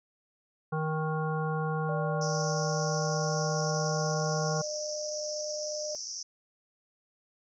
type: harmonic tone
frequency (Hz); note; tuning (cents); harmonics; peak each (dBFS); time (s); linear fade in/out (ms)
156.7; D#3; +13; 1 / 3 / 5 / 7 / 9; -30 / -35 / -37 / -38 / -40; 0.72-4.62; 10
type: tone with pitch glide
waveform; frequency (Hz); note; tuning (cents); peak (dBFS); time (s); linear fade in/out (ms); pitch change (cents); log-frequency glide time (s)
sine; 587.3 to 603.8; D5 to D5; 0 to +48; -34; 1.89-5.95; 0; +48; 2.4-4.2
type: band-pass noise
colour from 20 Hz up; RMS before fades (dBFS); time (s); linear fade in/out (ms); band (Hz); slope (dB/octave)
white; -39; 2.21-6.23; 5; 5200 to 6100; 96
effects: none